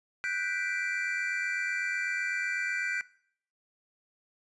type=chord; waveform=triangle; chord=G major seventh; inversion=third; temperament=equal; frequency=1480 / 1568 / 1975.5 / 2349 Hz; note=F#6 / G6 / B6 / D7; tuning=0 / 0 / 0 / 0 cents; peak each=-34 dBFS; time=0.24-3.01 s; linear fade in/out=0 ms; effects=noise-tail reverb RT60 0.6 s tail -20 dB re dry + resampled to 24000 Hz